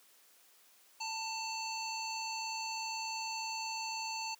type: harmonic tone with a mistuned harmonic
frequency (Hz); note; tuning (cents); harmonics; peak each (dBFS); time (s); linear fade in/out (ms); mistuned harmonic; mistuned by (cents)
891; A5; +22; 1 / 3 / 5 / 7 / 8; -40 / -43 / -42 / -49 / -48; 1-4.35; 10; 8; +25
effects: white hiss -64 dBFS RMS until 4.39 s + high-pass 300 Hz 12 dB/octave